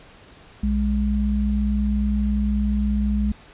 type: tone pair together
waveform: sine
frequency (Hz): 61.74 / 207.3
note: B1 / G#3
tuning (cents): 0 / -3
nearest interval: octave + major sixth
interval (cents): 2097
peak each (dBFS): -21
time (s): 0.63-3.32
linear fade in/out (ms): 5
effects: pink hiss -48 dBFS RMS until 3.53 s + resampled to 8000 Hz